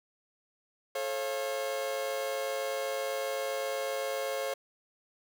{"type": "tone cluster", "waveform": "40% pulse", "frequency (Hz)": [433.2, 541, 693], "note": ["A4", "C#5", "F5"], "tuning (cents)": [-27, -42, -14], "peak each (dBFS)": [-38, -32, -39], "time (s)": [0.95, 4.54], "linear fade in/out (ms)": 5, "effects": []}